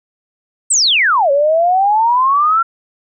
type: exponential two-way sweep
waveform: sine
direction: down then up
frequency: 8670 to 548 to 1376 Hz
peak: -9 dBFS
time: 0.7-2.63 s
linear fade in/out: 10 ms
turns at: 1.31 s
effects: none